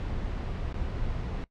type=noise with dropouts; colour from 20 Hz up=brown; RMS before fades=-32 dBFS; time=0-1.44 s; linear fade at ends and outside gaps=0 ms; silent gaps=0.726-0.743 s; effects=noise-tail reverb RT60 0.1 s tail -20 dB re dry + low-pass 4000 Hz 12 dB/octave